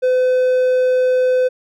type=tone; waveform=triangle; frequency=508 Hz; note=B4; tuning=49 cents sharp; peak=-10 dBFS; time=0.02-1.49 s; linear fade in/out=20 ms; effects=none

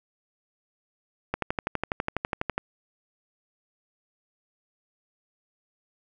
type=click train; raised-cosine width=0.5 ms; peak=-11 dBFS; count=16; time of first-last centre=1.34-2.58 s; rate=12.1 Hz; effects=none

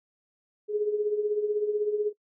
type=tone with tremolo; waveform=sine; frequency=419.3 Hz; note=G#4; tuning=17 cents sharp; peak=-21 dBFS; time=0.68-2.13 s; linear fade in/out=50 ms; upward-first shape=triangle; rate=16 Hz; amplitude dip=70%; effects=noise-tail reverb RT60 0.1 s tail -21 dB re dry

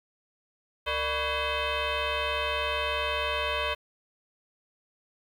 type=tone with frequency modulation; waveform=sine; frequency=987.8 Hz; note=B5; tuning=in tune; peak=-25 dBFS; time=0.86-3.75 s; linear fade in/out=20 ms; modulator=528 Hz; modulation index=4.5; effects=tanh soft clip ceiling -22 dBFS + 9-bit

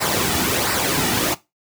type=noise with flanger; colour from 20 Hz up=pink; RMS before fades=-20 dBFS; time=0-1.35 s; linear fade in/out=20 ms; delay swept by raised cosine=0.3 to 1.9 ms; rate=1.4 Hz; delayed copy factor=-0.55; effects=noise-tail reverb RT60 0.2 s tail -17 dB re dry + high-pass 80 Hz 12 dB/octave

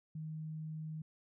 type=tone; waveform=sine; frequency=156.6 Hz; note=D#3; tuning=11 cents sharp; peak=-40 dBFS; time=0.15-1.02 s; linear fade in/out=5 ms; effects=none

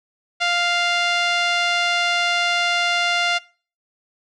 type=tone with low-pass filter; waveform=5% pulse; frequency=698.5 Hz; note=F5; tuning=in tune; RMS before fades=-20 dBFS; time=0.4-3.39 s; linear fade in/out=20 ms; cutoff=3000 Hz; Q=0.91; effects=noise-tail reverb RT60 0.4 s tail -22 dB re dry

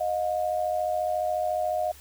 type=tone pair together; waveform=sine; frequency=622.3 / 716.5 Hz; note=D#5 / F5; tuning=0 / +44 cents; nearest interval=major second; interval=244 cents; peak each=-27 dBFS; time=0-1.92 s; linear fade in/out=10 ms; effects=added 70 Hz sine -51 dBFS peak until 2 s + white hiss -51 dBFS RMS until 2 s

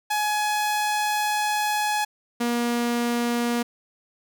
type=tone pair in turn; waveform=sawtooth; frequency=842 / 238.2 Hz; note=G#5 / A#3; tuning=+24 / +38 cents; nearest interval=octave + minor seventh; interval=2186 cents; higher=first; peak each=-18 / -18 dBFS; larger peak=neither; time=0.1-2.05 / 2.4-3.63 s; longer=first; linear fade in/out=10 ms; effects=none

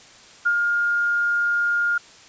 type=tone with ADSR envelope; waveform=sine; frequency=1415 Hz; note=F6; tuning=22 cents sharp; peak=-15 dBFS; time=0.45-1.98 s; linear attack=16 ms; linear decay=64 ms; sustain=-3 dB; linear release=5 ms; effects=white hiss -47 dBFS RMS until 2.28 s + resampled to 16000 Hz

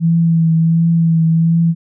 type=tone with vibrato; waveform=sine; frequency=164.81 Hz; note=E3; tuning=in tune; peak=-9 dBFS; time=0-1.75 s; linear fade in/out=50 ms; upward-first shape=triangle; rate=1.4 Hz; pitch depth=29 cents each way; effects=none

